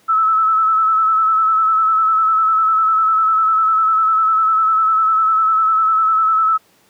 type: tone with vibrato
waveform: sine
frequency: 1305 Hz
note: E6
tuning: 18 cents flat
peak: -11 dBFS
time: 0.08-6.58 s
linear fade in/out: 20 ms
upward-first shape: square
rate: 10 Hz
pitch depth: 24 cents each way
effects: pink hiss -54 dBFS RMS until 6.89 s + high-pass 150 Hz 12 dB/octave